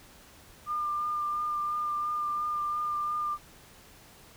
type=tone with vibrato; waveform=sine; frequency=1200 Hz; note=D6; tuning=37 cents sharp; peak=-28 dBFS; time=0.66-3.38 s; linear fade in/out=50 ms; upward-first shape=sine; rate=2.9 Hz; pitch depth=14 cents each way; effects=pink hiss -54 dBFS RMS until 4.36 s